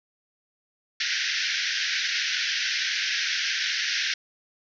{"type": "band-pass noise", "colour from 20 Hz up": "pink", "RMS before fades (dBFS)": -27, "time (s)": [1, 4.14], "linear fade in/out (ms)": 5, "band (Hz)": [1500, 6000], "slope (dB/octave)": 96, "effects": []}